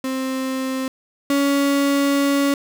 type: tone pair in turn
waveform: 35% pulse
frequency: 262.6 / 280.5 Hz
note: C4 / C#4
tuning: +6 / +21 cents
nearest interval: minor second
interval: 115 cents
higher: second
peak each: -20 / -14 dBFS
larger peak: second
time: 0.04-0.88 / 1.3-2.54 s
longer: second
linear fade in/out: 2 ms
effects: none